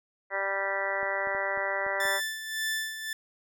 harmonic tone, 196 Hz, G3, in tune, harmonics 2 / 3 / 4 / 5 / 6 / 7 / 8 / 9 / 10, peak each -41 / -33 / -38 / -37 / -42 / -39 / -37 / -38 / -32 dBFS, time 0.3-2.21 s, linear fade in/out 50 ms
clicks, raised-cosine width 1 ms, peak -29 dBFS, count 6, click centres 1.03 / 1.272 / 1.349 / 1.575 / 1.865 / 2.054 s
sawtooth tone with tremolo, 1760 Hz, A6, in tune, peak -24 dBFS, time 2-3.13 s, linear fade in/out 2 ms, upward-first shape sine, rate 1.8 Hz, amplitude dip 65%
effects none

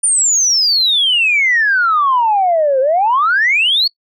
sine exponential two-way sweep, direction down then up, 9360 to 512 to 4511 Hz, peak -9 dBFS, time 0.03-3.88 s, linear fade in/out 10 ms, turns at 2.8 s, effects noise-tail reverb RT60 0.1 s tail -25 dB re dry + tanh soft clip ceiling -5 dBFS

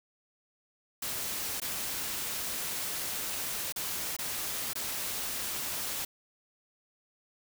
white noise with dropouts, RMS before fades -35 dBFS, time 1.02-6.05 s, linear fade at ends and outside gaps 5 ms, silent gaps 1.601-1.617 / 3.724-3.76 / 4.166-4.187 / 4.734-4.754 s, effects none

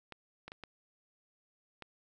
clicks, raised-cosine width 0.3 ms, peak -29 dBFS, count 5, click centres 0.123 / 0.48 / 0.519 / 0.637 / 1.823 s, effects none

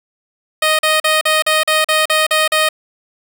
10% pulse tone bursts, 622.3 Hz, D#5, in tune, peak -3 dBFS, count 10, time 0.62-2.689 s, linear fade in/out 5 ms, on 170 ms, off 41 ms, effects none

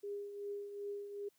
sine tone with tremolo, 406.2 Hz, G#4, 38 cents flat, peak -38 dBFS, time 0.03-1.29 s, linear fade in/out 10 ms, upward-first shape triangle, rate 2.6 Hz, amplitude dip 60%, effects white hiss -75 dBFS RMS until 1.38 s + high-pass 60 Hz 12 dB/octave

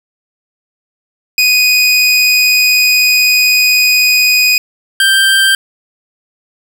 25% pulse tone pair in turn, 2489 / 1573.4 Hz, D#7 / G6, 0 / +6 cents, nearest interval minor sixth, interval 794 cents, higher first, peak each -3 dBFS, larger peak neither, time 1.38-4.58 / 5-5.55 s, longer first, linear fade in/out 2 ms, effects none

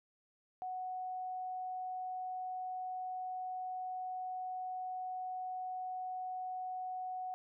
sine tone, 740 Hz, F#5, in tune, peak -38 dBFS, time 0.62-7.34 s, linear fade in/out 0 ms, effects none

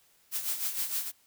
blue noise with tremolo, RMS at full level -30 dBFS, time 0.31-1.12 s, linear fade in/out 50 ms, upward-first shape sine, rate 6.5 Hz, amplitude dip 65%, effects white hiss -65 dBFS RMS until 1.26 s

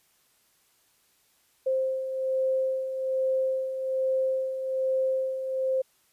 sine beating tone pair, 524 / 525.2 Hz, C5 / C5, +2 / +6 cents, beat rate 1.2 Hz, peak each -33 / -25 dBFS, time 1.66-5.82 s, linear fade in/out 10 ms, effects white hiss -66 dBFS RMS until 6.12 s + resampled to 32000 Hz

